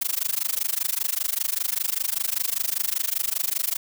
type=noise with amplitude modulation; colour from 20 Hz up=blue; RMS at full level=-22 dBFS; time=0.01-3.77 s; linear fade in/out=10 ms; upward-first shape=sine; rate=25.1 Hz; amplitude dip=100%; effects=none

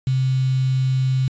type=tone with quantisation; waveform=sine; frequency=130.81 Hz; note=C3; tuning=in tune; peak=-16 dBFS; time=0.07-1.28 s; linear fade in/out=2 ms; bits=6; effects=resampled to 16000 Hz

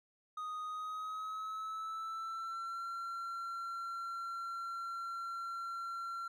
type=tone with pitch glide; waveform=triangle; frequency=1244.5 to 1365 Hz; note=D#6 to F6; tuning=0 to -40 cents; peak=-37 dBFS; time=0.37-6.28 s; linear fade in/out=5 ms; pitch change=+160 cents; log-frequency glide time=0.65-2.85 s; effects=none

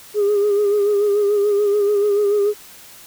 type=tone with vibrato; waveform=sine; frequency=410 Hz; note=G#4; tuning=22 cents flat; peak=-12 dBFS; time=0.14-2.54 s; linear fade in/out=50 ms; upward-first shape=sine; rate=6.9 Hz; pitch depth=44 cents each way; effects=tanh soft clip ceiling -11 dBFS + white hiss -42 dBFS RMS until 3.06 s

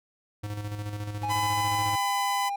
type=tone with tremolo; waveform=square; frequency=103.83 Hz; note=G#2; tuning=in tune; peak=-31 dBFS; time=0.43-1.96 s; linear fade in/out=10 ms; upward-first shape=square; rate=14 Hz; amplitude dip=45%
type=tone with pitch glide; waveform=triangle; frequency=830.6 to 802.3 Hz; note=G#5 to G5; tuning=0 to +40 cents; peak=-26 dBFS; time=1.23-2.56 s; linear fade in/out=5 ms; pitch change=-60 cents; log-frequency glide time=1.38-1.94 s
type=tone; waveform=sawtooth; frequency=1005 Hz; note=B5; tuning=30 cents sharp; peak=-23 dBFS; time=1.29-2.5 s; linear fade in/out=20 ms
effects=none

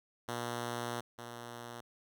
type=tone pair in turn; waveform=5% pulse; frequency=120 / 118.96 Hz; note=B2 / A#2; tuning=-49 / +36 cents; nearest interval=unison; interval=15 cents; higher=first; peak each=-25 / -33 dBFS; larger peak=first; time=0.28-1.01 / 1.18-1.81 s; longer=first; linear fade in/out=10 ms; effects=none

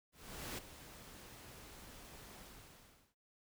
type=noise with ADSR envelope; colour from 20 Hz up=pink; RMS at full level=-43 dBFS; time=0.12-3.15 s; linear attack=460 ms; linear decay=11 ms; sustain=-12 dB; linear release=750 ms; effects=none

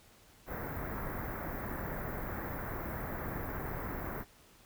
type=band-stop noise; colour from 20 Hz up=pink; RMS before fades=-39 dBFS; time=0.46-4.25 s; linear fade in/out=50 ms; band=2000 to 14000 Hz; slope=48 dB/octave; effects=pink hiss -61 dBFS RMS until 4.65 s

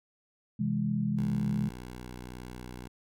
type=chord; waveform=sine; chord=C augmented; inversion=none; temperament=equal; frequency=130.81 / 164.81 / 207.7 Hz; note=C3 / E3 / G#3; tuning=0 / 0 / 0 cents; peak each=-33 / -33 / -29 dBFS; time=0.59-1.69 s; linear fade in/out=10 ms
type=tone with vibrato; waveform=10% pulse; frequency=61.74 Hz; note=B1; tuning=in tune; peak=-33 dBFS; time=1.17-2.88 s; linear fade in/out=10 ms; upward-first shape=sine; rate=14 Hz; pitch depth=10 cents each way
effects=none

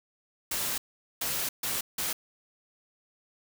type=noise bursts at uneven times; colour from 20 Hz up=white; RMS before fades=-31 dBFS; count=4; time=0.51-0.78 / 1.21-1.49 / 1.63-1.81 / 1.98-2.13 s; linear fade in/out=5 ms; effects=none

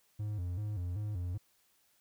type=tone with vibrato; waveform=triangle; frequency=96.6 Hz; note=G2; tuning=25 cents flat; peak=-32 dBFS; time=0.19-1.38 s; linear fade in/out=10 ms; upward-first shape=square; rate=2.6 Hz; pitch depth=150 cents each way; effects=white hiss -71 dBFS RMS until 2 s

